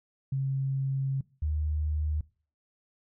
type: tone pair in turn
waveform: sine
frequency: 135.2 / 76.16 Hz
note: C#3 / D#2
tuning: -43 / -36 cents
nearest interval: minor seventh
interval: 993 cents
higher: first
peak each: -26 dBFS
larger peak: neither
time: 0.32-1.21 / 1.42-2.21 s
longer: first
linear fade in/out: 5 ms
effects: noise-tail reverb RT60 0.4 s tail -21 dB re dry